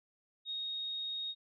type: tone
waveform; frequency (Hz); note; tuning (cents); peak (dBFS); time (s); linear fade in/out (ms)
sine; 3736; A#7; +3; -36; 0.45-1.35; 50
effects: none